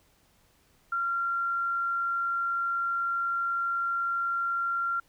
sine tone, 1378 Hz, F6, 24 cents flat, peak -26 dBFS, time 0.92-5 s, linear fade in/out 5 ms, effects pink hiss -65 dBFS RMS until 5.08 s

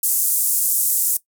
white band-pass noise, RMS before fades -19 dBFS, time 0.03-1.17 s, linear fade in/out 5 ms, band 7900 to 15000 Hz, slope 24 dB/octave, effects noise-tail reverb RT60 0.1 s tail -17 dB re dry

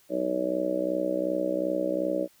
harmonic tone, 62.7 Hz, B1, 27 cents sharp, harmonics 3 / 4 / 5 / 6 / 7 / 8 / 9 / 10, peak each -38 / -40 / -30 / -37 / -39 / -36 / -28 / -37 dBFS, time 0.09-2.28 s, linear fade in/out 50 ms, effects white hiss -61 dBFS RMS until 2.4 s

